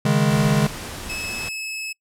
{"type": "chord", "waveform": "square", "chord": "C# suspended second", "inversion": "none", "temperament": "equal", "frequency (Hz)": [138.59, 155.56, 207.7], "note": ["C#3", "D#3", "G#3"], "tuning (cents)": [0, 0, 0], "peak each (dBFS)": -21, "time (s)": [0.05, 0.67], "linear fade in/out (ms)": 5}
{"type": "noise", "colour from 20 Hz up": "pink", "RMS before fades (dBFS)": -33, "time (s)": [0.3, 1.49], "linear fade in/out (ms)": 5}
{"type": "tone", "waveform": "sawtooth", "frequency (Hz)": 2591, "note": "E7", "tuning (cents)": -30, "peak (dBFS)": -24, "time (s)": [1.09, 1.93], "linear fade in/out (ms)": 10}
{"effects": ["noise-tail reverb RT60 0.1 s tail -26 dB re dry", "low-pass 12000 Hz 12 dB/octave"]}